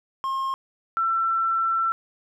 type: tone pair in turn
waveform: triangle / sine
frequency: 1070 / 1342.7 Hz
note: C6 / E6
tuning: +38 / +31 cents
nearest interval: major third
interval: 393 cents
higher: second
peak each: -22 / -20 dBFS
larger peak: second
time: 0.24-0.54 / 0.97-1.92 s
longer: second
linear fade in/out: 0 ms
effects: none